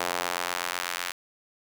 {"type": "tone with high-pass filter sweep", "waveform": "sawtooth", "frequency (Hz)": 88.1, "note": "F2", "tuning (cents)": 16, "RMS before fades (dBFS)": -31, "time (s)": [0, 1.12], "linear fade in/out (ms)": 5, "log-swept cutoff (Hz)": [670, 1600], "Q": 0.88, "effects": []}